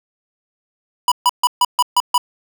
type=tone bursts; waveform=square; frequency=983 Hz; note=B5; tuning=8 cents flat; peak=-11 dBFS; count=7; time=1.08-2.179 s; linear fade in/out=2 ms; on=37 ms; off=140 ms; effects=none